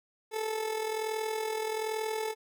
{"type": "tone with amplitude modulation", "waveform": "30% pulse", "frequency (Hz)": 437.6, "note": "A4", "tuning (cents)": -9, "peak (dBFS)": -26, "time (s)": [0.31, 2.35], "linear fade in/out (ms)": 50, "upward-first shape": "sine", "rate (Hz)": 41.2, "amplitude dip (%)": 55, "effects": []}